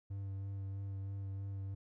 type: tone with vibrato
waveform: triangle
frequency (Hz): 98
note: G2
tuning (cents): 0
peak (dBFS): -37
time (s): 0.1-1.75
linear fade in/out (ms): 10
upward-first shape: sine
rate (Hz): 3.1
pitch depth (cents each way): 16
effects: none